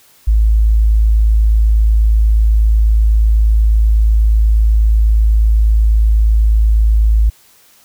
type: tone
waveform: sine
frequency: 54.1 Hz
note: A1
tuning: 29 cents flat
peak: -7 dBFS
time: 0.27-7.3 s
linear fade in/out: 10 ms
effects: white hiss -48 dBFS RMS until 7.84 s